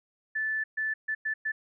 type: tone bursts at uneven times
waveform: sine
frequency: 1750 Hz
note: A6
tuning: 10 cents flat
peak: -27 dBFS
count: 5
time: 0.35-0.64 / 0.77-0.94 / 1.08-1.15 / 1.25-1.34 / 1.45-1.52 s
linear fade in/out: 10 ms
effects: none